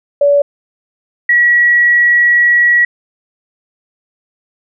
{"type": "tone pair in turn", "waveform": "sine", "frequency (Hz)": [572, 1924], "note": ["D5", "B6"], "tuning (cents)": [-46, -46], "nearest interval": "octave + major sixth", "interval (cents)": 2100, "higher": "second", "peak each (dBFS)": -6, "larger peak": "neither", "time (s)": [[0.21, 0.42], [1.29, 2.85]], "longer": "second", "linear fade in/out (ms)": 5, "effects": []}